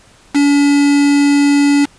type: tone with quantisation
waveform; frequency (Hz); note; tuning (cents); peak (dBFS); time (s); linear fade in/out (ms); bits
triangle; 285.4; D4; -49; -6; 0.34-1.86; 20; 3
effects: pink hiss -46 dBFS RMS until 1.98 s + resampled to 22050 Hz